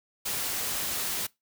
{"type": "noise", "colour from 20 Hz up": "white", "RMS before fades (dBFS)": -31, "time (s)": [0.25, 1.27], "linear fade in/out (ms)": 10, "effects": ["noise-tail reverb RT60 0.2 s tail -23 dB re dry"]}